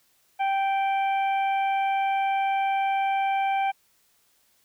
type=harmonic tone; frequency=782 Hz; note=G5; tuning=4 cents flat; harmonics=1 / 2 / 3 / 4; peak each=-22 / -37 / -33 / -43 dBFS; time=0.39-3.72 s; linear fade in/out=20 ms; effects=white hiss -65 dBFS RMS until 4.64 s